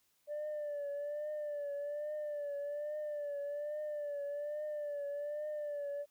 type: tone with vibrato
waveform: sine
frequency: 587 Hz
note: D5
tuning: 1 cent flat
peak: -35 dBFS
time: 0.27-6.06 s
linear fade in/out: 50 ms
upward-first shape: triangle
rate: 1.2 Hz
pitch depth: 61 cents each way
effects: tanh soft clip ceiling -35 dBFS + white hiss -75 dBFS RMS until 6.1 s